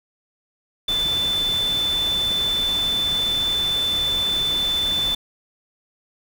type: tone in noise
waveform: sine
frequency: 3520 Hz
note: A7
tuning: in tune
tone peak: -19 dBFS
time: 0.88-5.15 s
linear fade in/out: 5 ms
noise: pink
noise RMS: -32 dBFS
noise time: 0.88-5.15 s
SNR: +10 dB
effects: none